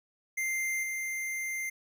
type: tone with level steps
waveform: square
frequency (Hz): 2093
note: C7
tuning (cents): 0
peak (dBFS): -30 / -33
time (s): 0.37-1.7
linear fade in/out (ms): 10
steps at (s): 0.83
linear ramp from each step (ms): 2
effects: none